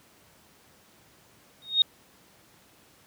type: tone with exponential growth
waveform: sine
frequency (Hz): 3721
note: A#7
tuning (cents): -4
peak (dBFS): -13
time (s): 1.62-1.82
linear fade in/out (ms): 2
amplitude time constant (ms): 43
effects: pink hiss -58 dBFS RMS until 3.06 s + high-pass 100 Hz 12 dB/octave